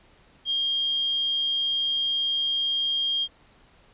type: tone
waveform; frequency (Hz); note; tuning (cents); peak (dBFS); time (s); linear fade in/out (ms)
sine; 3221; G7; +46; -22; 0.45-3.28; 50
effects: pink hiss -57 dBFS RMS until 3.93 s + resampled to 8000 Hz